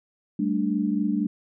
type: chord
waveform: sine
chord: G suspended second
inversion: none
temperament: equal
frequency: 196 / 220 / 293.7 Hz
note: G3 / A3 / D4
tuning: 0 / 0 / 0 cents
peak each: -26 dBFS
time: 0.39-1.27 s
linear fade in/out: 5 ms
effects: none